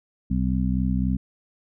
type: harmonic tone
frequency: 63.7 Hz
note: C2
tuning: 46 cents flat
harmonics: 1 / 2 / 3 / 4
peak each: -25 / -28 / -24 / -28 dBFS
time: 0.3-1.17 s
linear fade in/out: 10 ms
effects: none